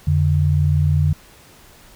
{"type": "tone pair together", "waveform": "sine", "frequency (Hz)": [87.21, 146.83], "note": ["F2", "D3"], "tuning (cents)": [-2, 0], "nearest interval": "major sixth", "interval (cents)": 902, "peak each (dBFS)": -16, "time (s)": [0.07, 1.13], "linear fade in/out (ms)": 5, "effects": ["pink hiss -47 dBFS RMS until 1.95 s"]}